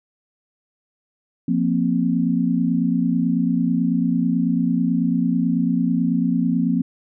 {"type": "chord", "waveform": "sine", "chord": "F suspended fourth", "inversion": "none", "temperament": "just", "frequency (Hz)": [174.61, 232.8, 261.9], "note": ["F3", "Bb3", "C4"], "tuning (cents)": [0, -2, 2], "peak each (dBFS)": -21, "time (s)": [1.48, 6.82], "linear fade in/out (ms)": 5, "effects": []}